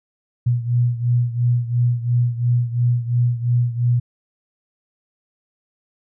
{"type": "beating tone pair", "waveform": "sine", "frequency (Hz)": [120.2, 123.1], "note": ["B2", "B2"], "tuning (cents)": [-46, -5], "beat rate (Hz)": 2.9, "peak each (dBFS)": [-17, -21], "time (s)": [0.46, 4], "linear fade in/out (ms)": 10, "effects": []}